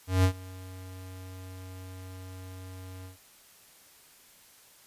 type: tone with ADSR envelope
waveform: square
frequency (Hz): 93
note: F#2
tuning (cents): +9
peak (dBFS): -19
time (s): 0.07-3.18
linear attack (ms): 170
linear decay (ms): 85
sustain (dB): -23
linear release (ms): 130
effects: white hiss -57 dBFS RMS until 4.86 s + resampled to 32000 Hz